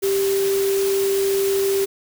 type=tone in noise; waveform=sine; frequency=392 Hz; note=G4; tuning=in tune; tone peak=-17 dBFS; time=0.02-1.86 s; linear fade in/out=20 ms; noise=white; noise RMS=-29 dBFS; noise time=0.02-1.86 s; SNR=+9 dB; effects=none